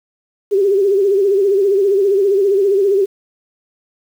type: tone with vibrato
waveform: sine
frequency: 395.3 Hz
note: G4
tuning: 15 cents sharp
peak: -10 dBFS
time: 0.51-3.06 s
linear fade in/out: 20 ms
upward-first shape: sine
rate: 15 Hz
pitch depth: 76 cents each way
effects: 7-bit